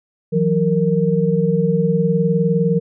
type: tone cluster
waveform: sine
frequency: 162.2 / 181.8 / 462.5 Hz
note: E3 / F#3 / A#4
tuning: -28 / -30 / -14 cents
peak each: -18 dBFS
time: 0.32-2.8 s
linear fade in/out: 20 ms
effects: none